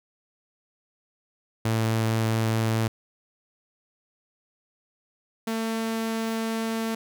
sawtooth tone pair in turn, 111.9 / 224.7 Hz, A2 / A3, +30 / +37 cents, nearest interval octave, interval 1207 cents, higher second, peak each -18 / -22 dBFS, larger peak first, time 1.65-2.88 / 5.47-6.95 s, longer second, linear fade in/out 5 ms, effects none

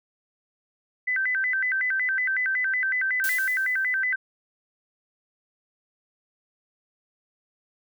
sine tone with vibrato, 1765 Hz, A6, 5 cents sharp, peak -22 dBFS, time 1.07-4.16 s, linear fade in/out 10 ms, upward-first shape square, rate 5.4 Hz, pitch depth 220 cents each way
blue noise with exponential decay, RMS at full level -29 dBFS, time 3.24-4.03 s, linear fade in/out 0 ms, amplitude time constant 170 ms
effects none

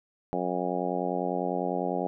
harmonic tone, 90 Hz, F#2, 47 cents flat, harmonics 2 / 3 / 4 / 5 / 6 / 7 / 8 / 9, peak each -35 / -35 / -35 / -35 / -35 / -35 / -35 / -35 dBFS, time 0.33-2.07 s, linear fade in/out 0 ms, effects none

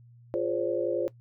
sine chord, D half-diminished seventh, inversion first, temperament equal with one note detuned, 349.2 / 415.3 / 523.3 / 574.2 Hz, F4 / Ab4 / C5 / D5, 0 / 0 / 0 / -39 cents, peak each -30 / -34 / -30 / -32 dBFS, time 0.34-1.08 s, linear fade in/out 0 ms, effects noise-tail reverb RT60 0.1 s tail -19 dB re dry + added 119 Hz sine -51 dBFS peak until 1.2 s

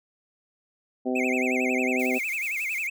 harmonic tone, 127.6 Hz, C3, 43 cents flat, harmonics 2 / 3 / 4 / 5 / 6, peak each -26 / -30 / -32 / -34 / -36 dBFS, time 1.05-2.19 s, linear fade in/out 20 ms
triangle tone with vibrato, 2349 Hz, D7, in tune, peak -25 dBFS, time 1.15-2.9 s, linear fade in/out 10 ms, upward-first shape sine, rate 11 Hz, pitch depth 210 cents each way
blue noise with tremolo, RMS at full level -42 dBFS, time 1.99-2.87 s, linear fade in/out 5 ms, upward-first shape square, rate 6.9 Hz, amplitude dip 35%
effects none

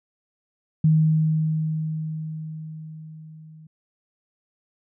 sine tone with level ramp, 157.1 Hz, D#3, 17 cents sharp, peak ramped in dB -13 to -43 dBFS, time 0.84-3.67 s, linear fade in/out 5 ms, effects none

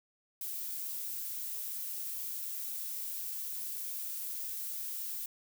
violet noise, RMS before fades -39 dBFS, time 0.41-5.26 s, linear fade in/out 2 ms, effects none

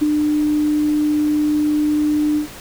sine tone with ADSR envelope, 300 Hz, D4, 37 cents sharp, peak -10 dBFS, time 0.01-2.48 s, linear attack 17 ms, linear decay 16 ms, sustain -4 dB, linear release 110 ms, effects pink hiss -36 dBFS RMS until 2.6 s

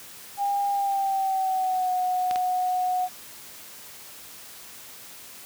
sine tone with pitch glide, 804 to 733 Hz, G5 to F#5, +44 to -16 cents, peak -22 dBFS, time 0.37-3.09 s, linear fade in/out 50 ms, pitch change -160 cents, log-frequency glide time 0.71-1.92 s
clicks, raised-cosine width 0.2 ms, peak -15 dBFS, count 2, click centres 2.311 / 2.359 s
effects white hiss -44 dBFS RMS until 5.45 s + high-pass 60 Hz 12 dB/octave

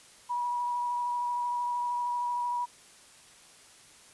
sine tone with vibrato, 969 Hz, B5, 33 cents flat, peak -28 dBFS, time 0.29-2.66 s, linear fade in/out 20 ms, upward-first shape sine, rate 13 Hz, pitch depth 14 cents each way, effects white hiss -55 dBFS RMS until 4.13 s + resampled to 24000 Hz

